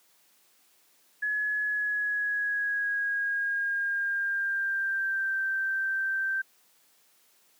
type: tone with pitch glide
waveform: sine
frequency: 1695 to 1563.3 Hz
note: G#6 to G6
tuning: +35 to -5 cents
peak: -26 dBFS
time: 1.22-6.42 s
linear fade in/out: 10 ms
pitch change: -140 cents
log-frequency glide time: 1.62-5.4 s
effects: white hiss -64 dBFS RMS until 7.59 s + high-pass 200 Hz 12 dB/octave